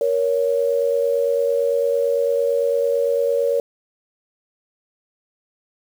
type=tone pair together; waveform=sine; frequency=470 / 558.9 Hz; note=A#4 / C#5; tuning=+14 / +14 cents; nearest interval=minor third; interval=300 cents; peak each=-19 dBFS; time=0.01-3.6 s; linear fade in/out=2 ms; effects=7-bit